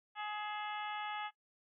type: harmonic tone with a mistuned harmonic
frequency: 420 Hz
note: G#4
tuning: 19 cents sharp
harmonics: 2 / 3 / 4 / 5 / 6 / 7 / 8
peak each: -41 / -45 / -47 / -49 / -51 / -52 / -53 dBFS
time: 0.15-1.31 s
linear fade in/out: 50 ms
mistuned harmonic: 6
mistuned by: +66 cents
effects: noise-tail reverb RT60 0.1 s tail -17 dB re dry